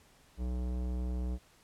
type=tone with tanh clipping; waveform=sine; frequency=61.74 Hz; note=B1; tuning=in tune; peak=-34 dBFS; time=0.37-1.39 s; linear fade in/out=50 ms; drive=18 dB; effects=pink hiss -63 dBFS RMS until 1.63 s + low-pass 12000 Hz 12 dB/octave